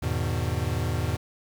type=chord; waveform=square; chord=E major seventh; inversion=none; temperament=equal; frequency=82.41 / 103.83 / 123.47 / 155.56 Hz; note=E2 / G#2 / B2 / D#3; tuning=0 / 0 / 0 / 0 cents; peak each=-30 / -31 / -31 / -36 dBFS; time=0.02-1.17 s; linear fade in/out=10 ms; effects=9-bit